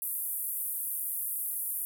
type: band-pass noise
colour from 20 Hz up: white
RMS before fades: -34 dBFS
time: 0.02-1.85 s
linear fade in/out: 0 ms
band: 10000 to 15000 Hz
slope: 48 dB/octave
effects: none